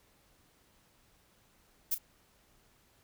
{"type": "noise with echo", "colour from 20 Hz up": "violet", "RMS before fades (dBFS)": -30, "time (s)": [1.91, 1.95], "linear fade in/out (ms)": 10, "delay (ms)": 34, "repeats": 1, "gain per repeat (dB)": -13, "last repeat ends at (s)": 1.984, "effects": ["pink hiss -67 dBFS RMS until 3.03 s"]}